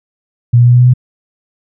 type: tone with pitch steps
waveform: sine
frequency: 119.8 / 120.91 / 122.03 / 123.17 / 124.31 / 125.47 Hz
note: A#2 / B2 / B2 / B2 / B2 / B2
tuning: +48 / -36 / -20 / -4 / +12 / +28 cents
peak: -3 dBFS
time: 0.53-0.938 s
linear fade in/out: 10 ms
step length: 68 ms
effects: none